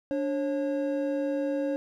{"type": "tone pair together", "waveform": "triangle", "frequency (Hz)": [291.2, 544], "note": ["D4", "C#5"], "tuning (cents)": [-15, -33], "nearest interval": "major seventh", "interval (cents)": 1082, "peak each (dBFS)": -27, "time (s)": [0.11, 1.76], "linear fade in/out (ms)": 0, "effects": []}